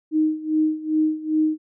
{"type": "tone with tremolo", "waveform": "sine", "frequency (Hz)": 311.1, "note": "D#4", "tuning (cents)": 0, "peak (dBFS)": -15, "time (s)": [0.11, 1.58], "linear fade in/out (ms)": 50, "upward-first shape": "sine", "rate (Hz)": 2.5, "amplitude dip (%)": 85, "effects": []}